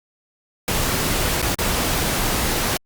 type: noise with dropouts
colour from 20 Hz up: pink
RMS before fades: -21 dBFS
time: 0.68-2.77 s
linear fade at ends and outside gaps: 1 ms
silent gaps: 1.417-1.426 / 1.547-1.587 s
effects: Opus 48 kbps